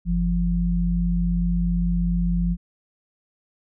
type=tone pair together; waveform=sine; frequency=48.66 / 173.4 Hz; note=G1 / F3; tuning=-12 / -12 cents; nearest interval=octave + minor seventh; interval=2200 cents; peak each=-22 / -21 dBFS; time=0.05-2.57 s; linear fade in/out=50 ms; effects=none